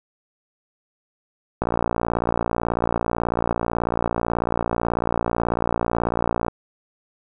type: click train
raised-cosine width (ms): 1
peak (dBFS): -7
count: 284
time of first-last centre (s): 1.62-6.483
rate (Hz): 58.2
effects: none